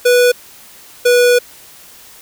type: tone pair in turn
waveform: square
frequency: 490.9 / 488.4 Hz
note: B4 / B4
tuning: -10 / -19 cents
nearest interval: unison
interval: 9 cents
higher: first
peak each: -8 dBFS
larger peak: neither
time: 0.05-0.32 / 1.05-1.39 s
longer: second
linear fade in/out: 10 ms
effects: white hiss -40 dBFS RMS until 2.21 s